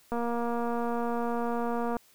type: click train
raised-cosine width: 1 ms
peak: -19 dBFS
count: 437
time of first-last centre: 0.12-1.967 s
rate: 236 Hz
effects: white hiss -61 dBFS RMS until 2.14 s